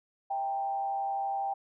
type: tone with frequency modulation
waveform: sine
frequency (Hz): 789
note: G5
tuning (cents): +11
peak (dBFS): -29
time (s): 0.3-1.54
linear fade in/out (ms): 10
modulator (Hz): 135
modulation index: 0.4
effects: none